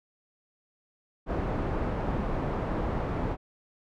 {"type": "low-pass noise", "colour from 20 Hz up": "pink", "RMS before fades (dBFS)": -30, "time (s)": [1.26, 3.37], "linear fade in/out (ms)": 50, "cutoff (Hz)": 990, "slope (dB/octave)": 12, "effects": []}